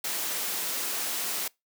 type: high-pass noise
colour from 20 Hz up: white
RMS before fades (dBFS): -31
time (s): 0.04-1.48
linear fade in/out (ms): 5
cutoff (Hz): 230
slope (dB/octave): 12
effects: noise-tail reverb RT60 0.2 s tail -24 dB re dry